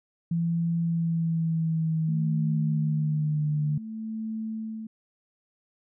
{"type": "tone with pitch glide", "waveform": "sine", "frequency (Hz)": [168, 148.81], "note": ["E3", "D3"], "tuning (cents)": [33, 23], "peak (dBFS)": -23, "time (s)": [0.31, 3.78], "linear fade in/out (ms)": 5, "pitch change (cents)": -210, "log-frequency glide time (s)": [0.8, 3.63]}
{"type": "tone with tremolo", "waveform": "sine", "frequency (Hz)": 220.4, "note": "A3", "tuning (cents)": 3, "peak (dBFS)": -29, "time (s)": [2.08, 4.87], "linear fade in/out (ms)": 5, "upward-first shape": "sine", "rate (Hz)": 0.55, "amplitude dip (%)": 80}
{"effects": []}